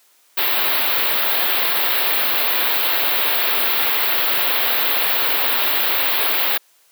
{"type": "band-stop noise", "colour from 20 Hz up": "white", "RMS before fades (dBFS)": -18, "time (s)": [0.37, 6.58], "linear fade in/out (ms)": 10, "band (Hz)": [4200, 13000], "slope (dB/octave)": 48, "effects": ["white hiss -56 dBFS RMS until 6.91 s", "high-pass 400 Hz 12 dB/octave"]}